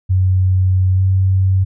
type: tone with pitch glide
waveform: sine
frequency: 93.2 to 94.88 Hz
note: F#2 to F#2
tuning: +13 to +44 cents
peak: -10 dBFS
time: 0.09-1.65 s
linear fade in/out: 20 ms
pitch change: +31 cents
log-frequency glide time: 0.95-1.01 s
effects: none